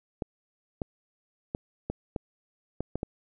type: clicks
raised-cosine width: 2 ms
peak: -17 dBFS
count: 8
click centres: 0.222 / 0.818 / 1.549 / 1.9 / 2.162 / 2.806 / 2.956 / 3.031 s
effects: none